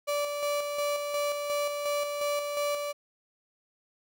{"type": "tone with tremolo", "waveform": "35% pulse", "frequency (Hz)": 581, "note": "D5", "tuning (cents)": -19, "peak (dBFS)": -25, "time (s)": [0.07, 2.93], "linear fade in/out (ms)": 20, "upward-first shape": "square", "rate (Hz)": 2.8, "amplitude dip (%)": 40, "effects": []}